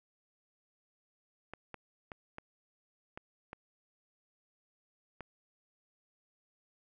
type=clicks; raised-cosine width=0.5 ms; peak=-28 dBFS; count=7; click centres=1.536 / 1.743 / 2.118 / 2.384 / 3.175 / 3.531 / 5.207 s; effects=none